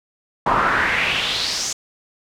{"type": "noise with band-pass filter sweep", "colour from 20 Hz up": "brown", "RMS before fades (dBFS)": -20, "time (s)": [0.46, 1.73], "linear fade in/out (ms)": 5, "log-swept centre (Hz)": [1000, 6700], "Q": 3.4, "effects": []}